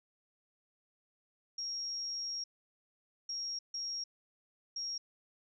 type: tone bursts at uneven times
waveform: sine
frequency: 5588 Hz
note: F8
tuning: in tune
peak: -36 dBFS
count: 4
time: 1.58-2.44 / 3.29-3.59 / 3.74-4.04 / 4.76-4.98 s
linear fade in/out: 5 ms
effects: none